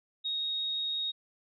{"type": "tone", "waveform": "sine", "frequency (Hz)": 3751, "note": "A#7", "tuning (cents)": 10, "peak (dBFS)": -30, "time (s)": [0.24, 1.12], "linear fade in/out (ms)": 20, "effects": []}